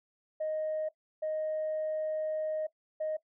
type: tone bursts at uneven times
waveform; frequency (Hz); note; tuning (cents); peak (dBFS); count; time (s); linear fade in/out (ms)
sine; 622.3; D#5; 0; -29; 3; 0.4-0.89 / 1.22-2.67 / 3-3.17; 10
effects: noise-tail reverb RT60 0.1 s tail -18 dB re dry + tanh soft clip ceiling -27 dBFS